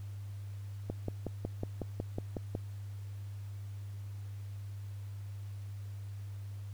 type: click train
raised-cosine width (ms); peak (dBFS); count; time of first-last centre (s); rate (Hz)
2; -22; 10; 0.9-2.551; 5.45
effects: added 100 Hz sine -40 dBFS peak until 6.73 s + pink hiss -62 dBFS RMS until 6.73 s